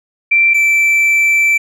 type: tone pair in turn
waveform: sine / triangle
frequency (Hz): 2349 / 2331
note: D7 / D7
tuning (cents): 0 / -14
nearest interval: unison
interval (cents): 14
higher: first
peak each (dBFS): -7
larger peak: neither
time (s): 0.31-0.54 / 0.54-1.58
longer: second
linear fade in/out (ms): 10
effects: none